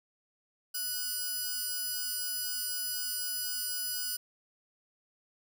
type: tone pair together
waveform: 5% pulse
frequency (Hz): 1472 / 4951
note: F#6 / D#8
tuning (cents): -9 / -9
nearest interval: octave + major sixth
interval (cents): 2100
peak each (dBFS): -27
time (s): 0.74-4.17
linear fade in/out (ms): 10
effects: none